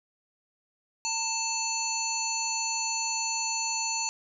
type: harmonic tone with a mistuned harmonic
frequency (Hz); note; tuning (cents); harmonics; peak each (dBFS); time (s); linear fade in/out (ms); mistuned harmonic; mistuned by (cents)
880; A5; 0; 1 / 3 / 5 / 7 / 8; -34 / -35 / -34 / -34 / -33; 1.05-4.09; 0; 1; +42
effects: none